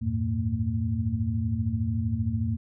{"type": "tone cluster", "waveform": "sine", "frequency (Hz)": [84.8, 99.8, 113, 226.6], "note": ["E2", "G2", "A2", "A#3"], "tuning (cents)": [50, 32, 47, -49], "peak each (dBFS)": [-31, -30, -29, -30], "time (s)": [0.01, 2.57], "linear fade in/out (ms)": 20, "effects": []}